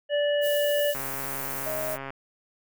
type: harmonic tone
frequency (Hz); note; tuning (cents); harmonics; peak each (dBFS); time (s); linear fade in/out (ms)
583; D5; -13; 1 / 3 / 5; -22 / -33 / -33; 0.09-0.95; 50
type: noise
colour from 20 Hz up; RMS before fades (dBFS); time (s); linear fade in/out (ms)
violet; -34; 0.41-1.98; 50
type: click train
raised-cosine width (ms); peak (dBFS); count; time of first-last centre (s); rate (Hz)
0.5; -21; 158; 0.95-2.104; 136
type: tone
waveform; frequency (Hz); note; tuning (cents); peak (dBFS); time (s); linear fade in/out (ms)
sine; 627; D#5; +13; -30; 1.66-1.96; 5
effects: none